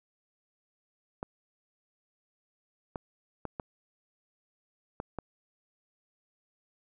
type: clicks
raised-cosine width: 1 ms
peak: -21 dBFS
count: 6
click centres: 1.229 / 2.958 / 3.453 / 3.598 / 5.001 / 5.187 s
effects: none